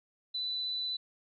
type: tone with vibrato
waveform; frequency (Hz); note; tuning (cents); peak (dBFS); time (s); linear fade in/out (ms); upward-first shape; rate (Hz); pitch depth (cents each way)
sine; 3990; B7; +17; -32; 0.34-0.97; 10; triangle; 16; 13
effects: none